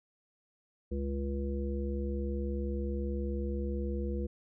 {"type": "harmonic tone", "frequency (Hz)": 69.3, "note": "C#2", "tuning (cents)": 0, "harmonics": [1, 3, 5, 7], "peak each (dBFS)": [-33, -38, -40, -41], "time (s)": [0.91, 4.27], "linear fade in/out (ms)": 10, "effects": []}